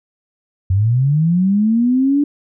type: linear sweep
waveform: sine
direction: up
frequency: 90.1 to 293.2 Hz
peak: -11 dBFS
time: 0.7-2.24 s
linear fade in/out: 5 ms
effects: none